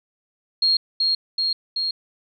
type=tone with echo; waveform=sine; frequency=4255 Hz; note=C8; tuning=28 cents sharp; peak=-15 dBFS; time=0.62-0.77 s; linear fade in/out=5 ms; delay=380 ms; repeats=3; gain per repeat=-2 dB; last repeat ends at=1.91 s; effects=none

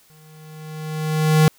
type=tone with exponential growth; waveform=square; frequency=155.56 Hz; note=D#3; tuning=in tune; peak=-10 dBFS; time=0.1-1.48 s; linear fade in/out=0 ms; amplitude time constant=300 ms; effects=white hiss -55 dBFS RMS until 1.58 s

